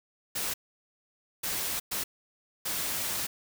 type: noise bursts at uneven times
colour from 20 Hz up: white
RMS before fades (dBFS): -32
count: 4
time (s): 0.35-0.54 / 1.43-1.8 / 1.91-2.04 / 2.65-3.27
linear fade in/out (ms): 10
effects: none